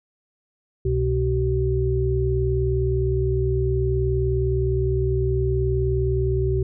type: tone cluster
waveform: sine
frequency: 64.6 / 124 / 380.3 Hz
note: C2 / B2 / F#4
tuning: -21 / +7 / +48 cents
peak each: -23 dBFS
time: 0.85-6.63 s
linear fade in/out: 5 ms
effects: none